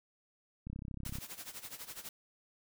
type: click train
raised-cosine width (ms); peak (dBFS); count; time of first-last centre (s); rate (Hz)
5; -30; 18; 0.67-1.185; 33
type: noise with tremolo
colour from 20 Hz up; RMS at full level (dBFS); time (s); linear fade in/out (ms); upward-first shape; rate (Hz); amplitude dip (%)
white; -44; 1.05-2.09; 2; sine; 12; 80
effects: none